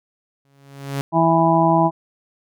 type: tone with exponential growth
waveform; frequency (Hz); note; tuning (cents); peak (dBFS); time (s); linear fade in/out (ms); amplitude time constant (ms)
sawtooth; 138.8; C#3; +3; -16; 0.45-1.01; 0; 120
type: harmonic tone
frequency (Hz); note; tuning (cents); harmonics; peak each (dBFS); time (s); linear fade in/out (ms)
164.81; E3; 0; 1 / 2 / 4 / 5 / 6; -19 / -19 / -19 / -19 / -19; 1.12-1.91; 50
effects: none